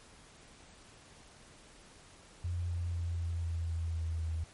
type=tone with pitch steps; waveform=sine; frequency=87.31 / 86.36 / 85.41 / 84.48 / 83.56 / 82.65 / 81.75 / 80.85 Hz; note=F2 / F2 / F2 / E2 / E2 / E2 / E2 / E2; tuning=0 / -19 / -38 / +43 / +24 / +5 / -14 / -33 cents; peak=-32 dBFS; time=2.44-4.44 s; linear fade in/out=5 ms; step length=250 ms; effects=pink hiss -57 dBFS RMS until 4.53 s + MP3 48 kbps